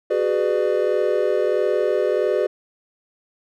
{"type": "chord", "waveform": "triangle", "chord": "G# half-diminished seventh", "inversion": "third", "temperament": "just", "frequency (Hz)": [373.8, 415.3, 498.4, 598], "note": ["F#4", "G#4", "B4", "D5"], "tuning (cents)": [18, 0, 16, 31], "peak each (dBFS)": -21, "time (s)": [0.1, 2.47], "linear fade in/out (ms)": 10, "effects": []}